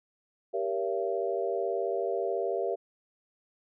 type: chord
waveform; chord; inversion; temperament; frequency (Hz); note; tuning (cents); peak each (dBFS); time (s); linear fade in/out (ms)
sine; G diminished seventh; none; just; 392 / 470.4 / 564.5 / 677.4; G4 / Bb4 / Db5 / Fb5; 0 / +16 / +31 / +47; -32 / -33 / -35 / -33; 0.53-2.76; 20
effects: none

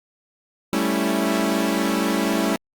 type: chord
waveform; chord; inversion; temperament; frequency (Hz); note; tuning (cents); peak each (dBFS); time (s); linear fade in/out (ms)
sawtooth; A dominant seventh; third; equal; 196 / 220 / 277.2 / 329.6; G3 / A3 / C#4 / E4; 0 / 0 / 0 / 0; -21; 0.73-2.56; 0
effects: Opus 48 kbps

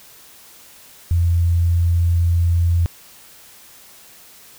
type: tone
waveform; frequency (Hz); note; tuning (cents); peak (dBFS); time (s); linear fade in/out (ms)
sine; 85.5; F2; -36; -13; 1.11-2.86; 0
effects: white hiss -45 dBFS RMS until 4.58 s

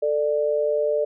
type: tone pair together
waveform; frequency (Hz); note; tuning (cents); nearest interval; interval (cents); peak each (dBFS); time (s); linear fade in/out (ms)
sine; 442.5 / 593; A4 / D5; +10 / +17; perfect fourth; 507; -23 / -21; 0.02-1.05; 10
effects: none

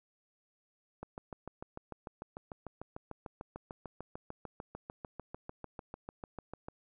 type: click train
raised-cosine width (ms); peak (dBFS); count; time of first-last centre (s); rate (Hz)
1; -28; 39; 1.03-6.685; 6.72
effects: none

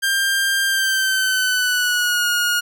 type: tone with pitch glide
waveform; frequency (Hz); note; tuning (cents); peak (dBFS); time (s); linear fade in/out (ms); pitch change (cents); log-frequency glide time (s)
sawtooth; 1592 to 1434.8; G6 to F6; +26 to +46; -13; 0.02-2.61; 20; -180; 0.65-2.27
effects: none

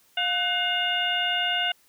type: harmonic tone with a mistuned harmonic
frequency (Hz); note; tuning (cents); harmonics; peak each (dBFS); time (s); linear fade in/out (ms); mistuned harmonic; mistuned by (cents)
710; F5; +28; 1 / 2 / 3 / 4 / 5; -30 / -29 / -33 / -25 / -35; 0.17-1.72; 5; 2; +95
effects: white hiss -61 dBFS RMS until 1.88 s

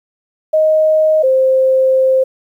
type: tone pair in turn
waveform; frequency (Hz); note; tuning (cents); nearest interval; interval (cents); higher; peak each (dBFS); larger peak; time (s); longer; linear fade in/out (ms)
sine; 625 / 524.4; D#5 / C5; +8 / +4; minor third; 304; first; -8; neither; 0.53-1.23 / 1.23-2.24; second; 10
effects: 8-bit

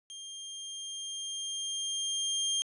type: tone with level ramp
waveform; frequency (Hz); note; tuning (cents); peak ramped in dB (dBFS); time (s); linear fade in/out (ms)
25% pulse; 3200; G7; +35; -39 to -24; 0.1-2.62; 0
effects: resampled to 24000 Hz

